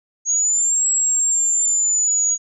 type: linear two-way sweep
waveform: sine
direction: up then down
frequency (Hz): 6580 to 7700 to 6710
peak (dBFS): -15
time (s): 0.25-2.38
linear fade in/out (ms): 50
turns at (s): 0.88
effects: none